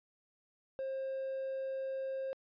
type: tone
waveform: triangle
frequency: 533 Hz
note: C5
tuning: 32 cents sharp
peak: -33 dBFS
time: 0.79-2.33 s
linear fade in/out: 0 ms
effects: tanh soft clip ceiling -29 dBFS + resampled to 11025 Hz